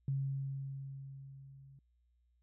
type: tone with level ramp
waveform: sine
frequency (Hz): 136.5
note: C#3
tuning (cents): -26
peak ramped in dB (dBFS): -31 to -55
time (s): 0.08-1.79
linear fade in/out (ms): 2
effects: added 60 Hz sine -70 dBFS peak until 2.42 s